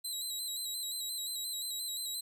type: tone with vibrato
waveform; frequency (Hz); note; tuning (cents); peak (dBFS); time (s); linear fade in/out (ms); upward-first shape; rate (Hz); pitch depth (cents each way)
20% pulse; 3962; B7; +5; -30; 0.04-2.21; 10; square; 5.7; 46
effects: none